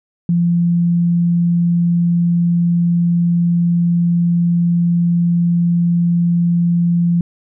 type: tone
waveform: sine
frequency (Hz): 172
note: F3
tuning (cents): -26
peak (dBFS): -11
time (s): 0.29-7.21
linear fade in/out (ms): 2
effects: none